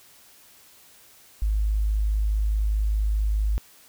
sine tone, 52.4 Hz, G#1, 16 cents sharp, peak -20 dBFS, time 1.42-3.58 s, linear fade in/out 0 ms, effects white hiss -53 dBFS RMS until 3.88 s

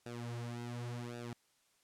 sawtooth tone with flanger, 119.7 Hz, A#2, 46 cents sharp, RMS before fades -43 dBFS, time 0.06-1.33 s, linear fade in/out 0 ms, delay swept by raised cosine 0.94 to 6.64 ms, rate 0.9 Hz, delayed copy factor -0.9, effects white hiss -73 dBFS RMS until 1.83 s + low-pass 10000 Hz 12 dB/octave

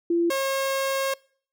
sine / sawtooth tone pair in turn, 340.7 / 540.8 Hz, F4 / C#5, -43 / -43 cents, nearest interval minor sixth, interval 800 cents, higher second, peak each -19 dBFS, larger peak neither, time 0.1-0.3 / 0.3-1.14 s, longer second, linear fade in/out 5 ms, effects noise-tail reverb RT60 0.5 s tail -25 dB re dry

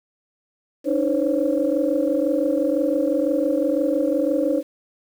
sine tone cluster, 288.4 / 314.3 / 514 / 556 Hz, D4 / D#4 / C5 / C#5, -31 / +18 / -31 / +5 cents, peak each -23 dBFS, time 0.84-4.63 s, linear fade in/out 50 ms, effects tanh soft clip ceiling -8 dBFS + 8-bit

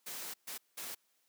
white noise bursts at uneven times, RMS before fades -43 dBFS, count 3, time 0.06-0.34 / 0.47-0.58 / 0.77-0.95 s, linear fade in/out 10 ms, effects white hiss -75 dBFS RMS until 1.28 s + high-pass 200 Hz 12 dB/octave

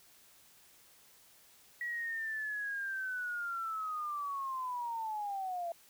sine linear sweep, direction down, 1931 to 670 Hz, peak -35 dBFS, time 1.81-5.72 s, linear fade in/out 2 ms, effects white hiss -62 dBFS RMS until 5.89 s

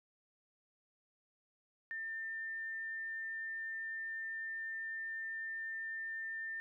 sine tone, 1798 Hz, A6, 37 cents sharp, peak -39 dBFS, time 1.91-6.6 s, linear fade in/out 0 ms, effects none

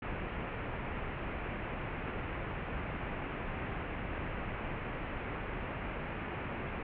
pink low-pass noise, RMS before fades -39 dBFS, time 0.02-6.83 s, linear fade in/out 5 ms, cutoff 2700 Hz, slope 48 dB/octave, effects none

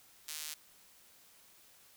sawtooth tone with high-pass filter, 153.4 Hz, D#3, 24 cents flat, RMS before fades -43 dBFS, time 0.28-0.54 s, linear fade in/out 5 ms, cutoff 4400 Hz, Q 0.59, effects white hiss -62 dBFS RMS until 1.96 s

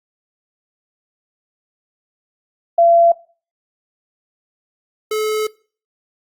sine / square tone pair in turn, 680 / 430.9 Hz, F5 / A4, -46 / -36 cents, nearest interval minor sixth, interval 790 cents, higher first, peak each -8 / -18 dBFS, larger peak first, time 2.78-3.12 / 5.11-5.47 s, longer second, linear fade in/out 5 ms, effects noise-tail reverb RT60 0.4 s tail -21 dB re dry + Opus 32 kbps

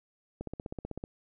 click train, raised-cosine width 2 ms, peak -24 dBFS, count 11, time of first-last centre 0.41-1.039 s, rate 15.9 Hz, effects none

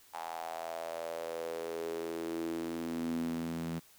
sawtooth tone with high-pass filter sweep, 82.9 Hz, E2, 10 cents sharp, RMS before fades -38 dBFS, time 0.13-3.8 s, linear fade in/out 20 ms, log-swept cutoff 840 to 190 Hz, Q 6, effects white hiss -61 dBFS RMS until 3.98 s

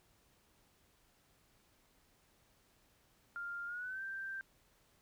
sine tone with pitch glide, 1399 to 1570.3 Hz, F6 to G6, +3 to +3 cents, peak -40 dBFS, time 3.36-4.41 s, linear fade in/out 0 ms, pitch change +200 cents, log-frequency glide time 3.66-4.02 s, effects pink hiss -71 dBFS RMS until 5.01 s

